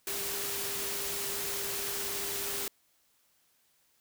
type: tone in noise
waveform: sine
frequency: 400 Hz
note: G4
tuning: 35 cents sharp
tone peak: -43 dBFS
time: 0.07-2.68 s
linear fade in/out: 2 ms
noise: white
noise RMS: -35 dBFS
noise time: 0.07-2.68 s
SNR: -11 dB
effects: white hiss -70 dBFS RMS until 4 s